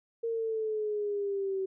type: exponential sweep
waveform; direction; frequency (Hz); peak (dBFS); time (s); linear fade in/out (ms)
sine; down; 462.3 to 380; -29; 0.23-1.66; 10
effects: none